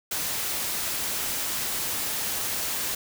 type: noise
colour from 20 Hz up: white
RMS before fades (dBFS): -29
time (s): 0.11-2.95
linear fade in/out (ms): 5
effects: none